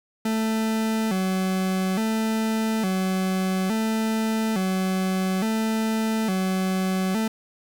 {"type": "tone with vibrato", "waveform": "40% pulse", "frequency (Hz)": 203.8, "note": "G#3", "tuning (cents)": -32, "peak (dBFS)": -21, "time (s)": [0.25, 7.28], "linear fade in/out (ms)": 5, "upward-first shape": "square", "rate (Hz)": 0.58, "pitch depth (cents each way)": 140, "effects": ["8-bit"]}